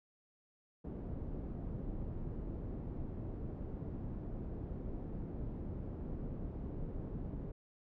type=low-pass noise; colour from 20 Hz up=pink; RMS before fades=-42 dBFS; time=0.84-7.52 s; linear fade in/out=10 ms; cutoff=350 Hz; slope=12 dB/octave; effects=none